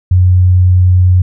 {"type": "tone", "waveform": "sine", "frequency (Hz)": 91, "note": "F#2", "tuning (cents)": -28, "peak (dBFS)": -4, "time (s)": [0.11, 1.22], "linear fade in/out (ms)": 5, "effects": []}